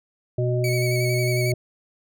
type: harmonic tone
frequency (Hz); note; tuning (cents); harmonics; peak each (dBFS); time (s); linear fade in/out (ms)
123.47; B2; 0; 1 / 3 / 5; -21 / -26 / -28; 0.38-1.54; 5
type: tone with vibrato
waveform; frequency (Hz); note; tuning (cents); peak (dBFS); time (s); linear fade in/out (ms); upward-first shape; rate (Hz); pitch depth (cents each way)
sawtooth; 2240; C#7; +18; -24; 0.64-1.52; 2; square; 11; 29
effects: none